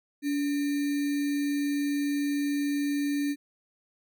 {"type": "tone with sample-and-hold", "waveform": "sine", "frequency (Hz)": 286.5, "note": "D4", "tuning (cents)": -43, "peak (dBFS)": -25, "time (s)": [0.22, 3.36], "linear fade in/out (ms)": 50, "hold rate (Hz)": 2100, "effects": []}